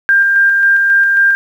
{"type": "tone with tremolo", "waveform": "sine", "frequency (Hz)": 1595, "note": "G6", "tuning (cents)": 30, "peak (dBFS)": -6, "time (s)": [0.09, 1.35], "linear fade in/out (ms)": 0, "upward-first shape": "square", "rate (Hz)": 3.7, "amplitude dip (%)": 25, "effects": ["7-bit"]}